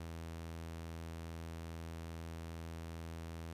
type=tone; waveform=sawtooth; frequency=82.41 Hz; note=E2; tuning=in tune; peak=-40 dBFS; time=0-3.53 s; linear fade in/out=5 ms; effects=resampled to 32000 Hz + 12-bit